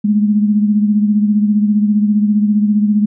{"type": "beating tone pair", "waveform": "sine", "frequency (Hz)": [207.7, 222.7], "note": ["G#3", "A3"], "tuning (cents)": [0, 21], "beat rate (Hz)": 15, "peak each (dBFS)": [-10, -19], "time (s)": [0.04, 3.06], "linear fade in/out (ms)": 10, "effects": []}